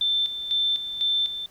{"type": "tone with tremolo", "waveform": "sine", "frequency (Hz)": 3550, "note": "A7", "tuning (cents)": 15, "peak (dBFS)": -20, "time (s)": [0.01, 1.46], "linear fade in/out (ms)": 2, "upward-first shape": "square", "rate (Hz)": 2, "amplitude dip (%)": 65, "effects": ["pink hiss -55 dBFS RMS until 1.5 s"]}